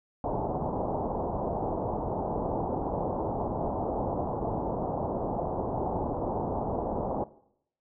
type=low-pass noise; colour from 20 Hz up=white; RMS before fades=-31 dBFS; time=0.24-7.24 s; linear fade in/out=2 ms; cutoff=900 Hz; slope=48 dB/octave; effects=noise-tail reverb RT60 0.7 s tail -18 dB re dry